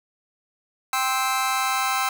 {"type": "chord", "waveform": "sawtooth", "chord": "C major", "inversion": "second", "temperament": "just", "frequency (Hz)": [784.9, 1046.5, 1308.1], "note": ["G5", "C6", "E6"], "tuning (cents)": [2, 0, -14], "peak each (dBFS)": -22, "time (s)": [0.93, 2.09], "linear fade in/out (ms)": 2, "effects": []}